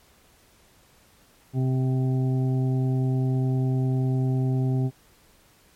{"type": "harmonic tone", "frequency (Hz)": 130, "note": "C3", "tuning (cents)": -11, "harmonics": [1, 2, 3, 5, 6], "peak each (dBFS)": [-21, -29, -34, -42, -43], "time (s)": [1.53, 4.91], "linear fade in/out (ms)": 50, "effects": ["pink hiss -58 dBFS RMS until 5.75 s", "MP3 64 kbps"]}